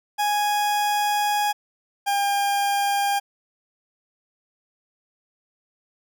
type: tone pair in turn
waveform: 40% pulse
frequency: 830 / 804 Hz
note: G#5 / G5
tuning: -1 / +44 cents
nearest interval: minor second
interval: 55 cents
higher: first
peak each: -19 dBFS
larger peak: neither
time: 0.18-1.53 / 2.06-3.2 s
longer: first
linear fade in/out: 20 ms
effects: none